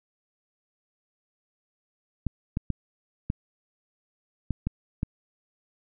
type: clicks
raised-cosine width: 5 ms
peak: -14 dBFS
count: 7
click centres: 2.267 / 2.571 / 2.703 / 3.301 / 4.507 / 4.67 / 5.031 s
effects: none